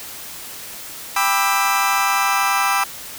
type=chord; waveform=30% pulse; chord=E minor seventh; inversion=first; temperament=just; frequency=791.1 / 988.9 / 1186.7 / 1318.5 Hz; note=G5 / B5 / D6 / E6; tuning=+16 / +2 / +18 / 0 cents; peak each=-19 dBFS; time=1.16-2.84 s; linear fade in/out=5 ms; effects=white hiss -34 dBFS RMS until 3.18 s